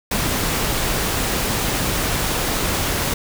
pink noise, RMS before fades -21 dBFS, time 0.11-3.14 s, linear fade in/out 5 ms, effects none

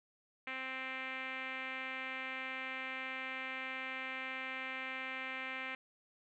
5% pulse tone with low-pass filter, 261.6 Hz, C4, in tune, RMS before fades -42 dBFS, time 0.47-5.75 s, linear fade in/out 2 ms, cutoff 2300 Hz, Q 3.4, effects none

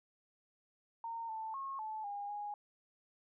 sine tone with pitch steps, 918 / 883 / 1086 / 869 / 812 / 826 Hz, A#5 / A5 / C#6 / A5 / G#5 / G#5, -27 / +6 / -36 / -22 / -39 / -10 cents, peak -39 dBFS, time 1.04-2.54 s, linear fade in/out 2 ms, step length 250 ms, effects none

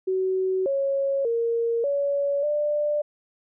sine tone with pitch steps, 376.1 / 550 / 464.1 / 565 / 593 Hz, F#4 / C#5 / A#4 / C#5 / D5, +28 / -14 / -8 / +33 / +17 cents, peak -21 dBFS, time 0.07-3.02 s, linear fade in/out 10 ms, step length 590 ms, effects none

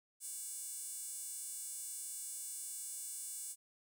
square tone with high-pass filter, 319.3 Hz, D#4, 45 cents sharp, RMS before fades -45 dBFS, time 0.2-3.56 s, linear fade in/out 50 ms, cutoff 8500 Hz, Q 3.8, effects none

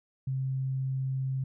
sine tone, 132.6 Hz, C3, 23 cents sharp, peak -28 dBFS, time 0.27-1.44 s, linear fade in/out 5 ms, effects none

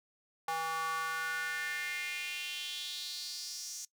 square tone with high-pass filter sweep, 162.2 Hz, E3, 28 cents flat, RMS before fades -38 dBFS, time 0.48-3.85 s, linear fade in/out 2 ms, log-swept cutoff 880 to 6300 Hz, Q 4.2, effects noise-tail reverb RT60 0.1 s tail -20 dB re dry

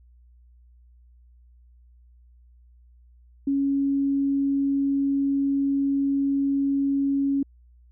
sine tone, 277.2 Hz, C#4, in tune, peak -20 dBFS, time 3.47-7.43 s, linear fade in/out 5 ms, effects added 60 Hz sine -51 dBFS peak until 7.91 s

